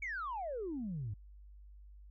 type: exponential sweep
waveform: sine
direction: down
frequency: 2305 to 95.2 Hz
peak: -36 dBFS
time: 0.02-1.14 s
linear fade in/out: 5 ms
effects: tanh soft clip ceiling -33 dBFS + added 50 Hz sine -52 dBFS peak until 2.1 s